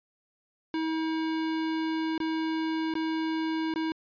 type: tone with dropouts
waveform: square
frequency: 320 Hz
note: D#4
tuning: 49 cents sharp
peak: -28 dBFS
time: 0.74-3.92 s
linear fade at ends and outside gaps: 1 ms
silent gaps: 2.179-2.202 / 2.939-2.953 / 3.739-3.759 s
effects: resampled to 11025 Hz